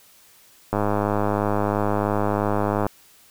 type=click train; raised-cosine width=1 ms; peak=-8 dBFS; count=221; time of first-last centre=0.73-2.866 s; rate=103 Hz; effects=white hiss -53 dBFS RMS until 3.3 s